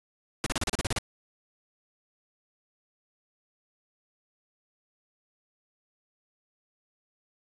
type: noise bursts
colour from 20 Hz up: pink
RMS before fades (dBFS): -28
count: 10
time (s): 0.44-0.985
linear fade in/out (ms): 0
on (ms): 23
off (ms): 35
effects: resampled to 24000 Hz